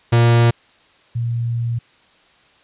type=tone pair in turn; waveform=45% pulse / sine; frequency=117.7 / 117.7 Hz; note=A#2 / A#2; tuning=+17 / +17 cents; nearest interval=unison; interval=0 cents; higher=neither; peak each=-10 / -18 dBFS; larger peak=first; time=0.12-0.51 / 1.15-1.79 s; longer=second; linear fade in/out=10 ms; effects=white hiss -53 dBFS RMS until 2.63 s + resampled to 8000 Hz